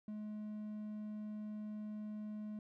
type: tone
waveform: triangle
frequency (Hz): 212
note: G#3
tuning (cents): +36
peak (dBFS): -40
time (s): 0.08-2.59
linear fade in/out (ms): 2
effects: none